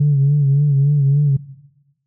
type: tone with vibrato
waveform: sine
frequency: 142 Hz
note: C#3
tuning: 42 cents sharp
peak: -9 dBFS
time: 0-1.37 s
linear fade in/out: 10 ms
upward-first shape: sine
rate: 3.5 Hz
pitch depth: 62 cents each way
effects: noise-tail reverb RT60 1.0 s tail -17 dB re dry + tanh soft clip ceiling -7 dBFS